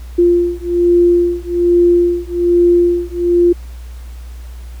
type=beating tone pair; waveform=sine; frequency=347.8 / 349 Hz; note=F4 / F4; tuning=-7 / -1 cents; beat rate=1.2 Hz; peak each=-12 dBFS; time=0.18-3.53 s; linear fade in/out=10 ms; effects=added 60 Hz sine -27 dBFS peak until 4.8 s + pink hiss -45 dBFS RMS until 4.8 s